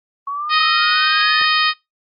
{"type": "exponential sweep", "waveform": "sine", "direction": "up", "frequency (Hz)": [1108.7, 1821], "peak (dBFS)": -21, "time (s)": [0.27, 1.45], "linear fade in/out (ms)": 5}
{"type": "harmonic tone", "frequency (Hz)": 622.3, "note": "D#5", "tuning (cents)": 0, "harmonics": [2, 3, 4, 5, 6, 7, 8], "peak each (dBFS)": [-18, -20, -21, -22, -23, -23, -24], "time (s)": [0.49, 1.74], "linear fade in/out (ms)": 50}
{"type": "clicks", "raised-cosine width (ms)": 1, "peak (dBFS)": -23, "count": 2, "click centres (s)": [1.412, 1.419]}
{"effects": ["noise-tail reverb RT60 0.2 s tail -24 dB re dry", "Opus 24 kbps"]}